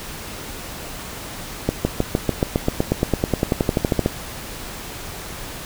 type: accelerating click train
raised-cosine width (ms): 2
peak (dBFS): -3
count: 23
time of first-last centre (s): 1.69-4.061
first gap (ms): 160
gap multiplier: 0.96
effects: pink hiss -33 dBFS RMS until 5.65 s